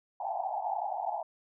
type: band-pass noise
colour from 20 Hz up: white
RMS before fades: -34 dBFS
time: 0.2-1.23 s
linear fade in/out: 5 ms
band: 670 to 880 Hz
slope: 96 dB/octave
effects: none